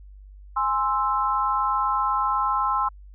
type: chord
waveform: sine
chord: Ab augmented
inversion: none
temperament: equal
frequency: 830.6 / 1046.5 / 1318.5 Hz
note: Ab5 / C6 / E6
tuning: 0 / 0 / 0 cents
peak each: -27 / -23 / -25 dBFS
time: 0.56-2.89 s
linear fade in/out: 10 ms
effects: added 49 Hz sine -42 dBFS peak until 3.14 s